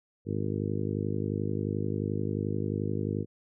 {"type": "harmonic tone", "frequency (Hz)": 51.4, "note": "G#1", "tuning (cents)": -17, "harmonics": [2, 3, 4, 5, 6, 7, 8, 9], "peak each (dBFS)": [-33, -35, -36, -37, -38, -38, -39, -40], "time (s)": [0.25, 3.26], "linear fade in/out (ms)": 50, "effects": []}